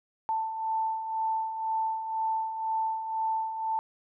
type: beating tone pair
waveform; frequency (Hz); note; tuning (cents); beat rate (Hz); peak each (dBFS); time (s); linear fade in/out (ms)
sine; 885 / 887; A5 / A5; +10 / +14; 2; -36 / -28; 0.29-3.79; 0
effects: none